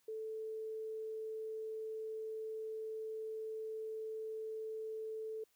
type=tone; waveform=sine; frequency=439.1 Hz; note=A4; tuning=4 cents flat; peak=-40 dBFS; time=0.08-5.44 s; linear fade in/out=5 ms; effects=white hiss -75 dBFS RMS until 5.55 s